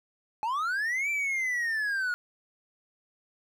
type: linear two-way sweep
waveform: triangle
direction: up then down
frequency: 835 to 2355 to 1427 Hz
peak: -25 dBFS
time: 0.43-2.14 s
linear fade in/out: 0 ms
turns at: 1.1 s
effects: none